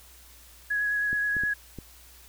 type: tone with vibrato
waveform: sine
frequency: 1672 Hz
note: G#6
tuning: 11 cents sharp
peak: -24 dBFS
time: 0.7-1.54 s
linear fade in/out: 10 ms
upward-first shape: sine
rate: 9.4 Hz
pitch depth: 13 cents each way
type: clicks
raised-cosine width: 3 ms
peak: -25 dBFS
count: 4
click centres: 1.13 / 1.367 / 1.436 / 1.787 s
effects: added 60 Hz sine -54 dBFS peak until 2.28 s + white hiss -53 dBFS RMS until 2.28 s